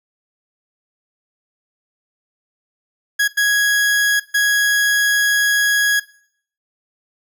40% pulse tone bursts at uneven times, 1661.2 Hz, G#6, in tune, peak -12 dBFS, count 3, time 3.19-3.28 / 3.37-4.2 / 4.34-6 s, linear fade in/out 10 ms, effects noise-tail reverb RT60 0.6 s tail -20 dB re dry

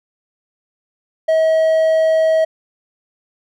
triangle tone, 640 Hz, D#5, 49 cents sharp, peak -9 dBFS, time 1.28-2.45 s, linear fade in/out 10 ms, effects none

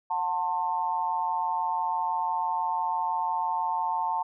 sine tone with amplitude modulation, 895 Hz, A5, 29 cents sharp, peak -21 dBFS, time 0.1-4.23 s, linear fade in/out 10 ms, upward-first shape sine, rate 166 Hz, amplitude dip 90%, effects none

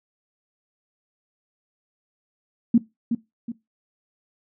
sine tone with echo, 233.1 Hz, A#3, in tune, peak -11 dBFS, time 2.74-2.78 s, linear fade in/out 5 ms, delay 370 ms, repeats 2, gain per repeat -8 dB, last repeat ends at 3.52 s, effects noise-tail reverb RT60 0.2 s tail -19 dB re dry

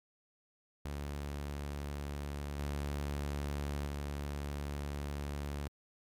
sawtooth tone with level steps, 71.9 Hz, D2, 36 cents flat, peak -34 / -31 / -33 dBFS, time 0.85-5.68 s, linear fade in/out 5 ms, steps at 2.58 / 3.86 s, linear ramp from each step 10 ms, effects MP3 96 kbps

